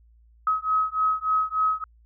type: beating tone pair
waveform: sine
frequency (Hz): 1273 / 1276.4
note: D#6 / D#6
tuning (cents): +39 / +44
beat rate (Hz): 3.4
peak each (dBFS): -24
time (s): 0.47-1.84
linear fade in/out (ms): 2
effects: added 57 Hz sine -53 dBFS peak until 2.05 s